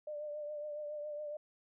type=tone with vibrato; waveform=sine; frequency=596 Hz; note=D5; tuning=25 cents sharp; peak=-39 dBFS; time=0.07-1.37 s; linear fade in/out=5 ms; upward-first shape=triangle; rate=7.2 Hz; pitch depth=39 cents each way; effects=none